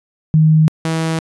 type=tone pair in turn; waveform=sine / sawtooth; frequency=156.7 / 161.85 Hz; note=D#3 / E3; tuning=+13 / -31 cents; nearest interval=minor second; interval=56 cents; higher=second; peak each=-7 / -12 dBFS; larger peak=first; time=0.34-0.68 / 0.85-1.19 s; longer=neither; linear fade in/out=0 ms; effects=resampled to 24000 Hz